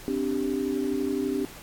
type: chord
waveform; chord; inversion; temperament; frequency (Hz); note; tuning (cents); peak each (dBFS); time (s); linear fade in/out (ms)
sine; C suspended second; none; equal; 261.6 / 293.7 / 392; C4 / D4 / G4; 0 / 0 / 0; -29 / -29 / -29; 0.08-1.45; 0
effects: pink hiss -45 dBFS RMS until 1.62 s + AAC 64 kbps